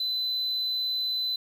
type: tone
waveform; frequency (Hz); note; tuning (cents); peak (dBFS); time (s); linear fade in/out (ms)
triangle; 4021; B7; +30; -24; 0-1.36; 5
effects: tanh soft clip ceiling -21 dBFS + 9-bit